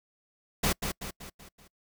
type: noise with echo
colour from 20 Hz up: pink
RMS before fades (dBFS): -26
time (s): 0.63-0.73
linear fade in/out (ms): 10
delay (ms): 190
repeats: 5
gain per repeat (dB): -6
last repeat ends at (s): 1.68
effects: noise-tail reverb RT60 0.1 s tail -26 dB re dry